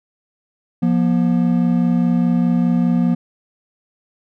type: tone pair together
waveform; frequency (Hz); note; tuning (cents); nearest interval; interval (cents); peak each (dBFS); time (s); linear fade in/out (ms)
triangle; 175.1 / 240; F3 / B3; +5 / -49; perfect fourth; 546; -14; 0.82-3.15; 10
effects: none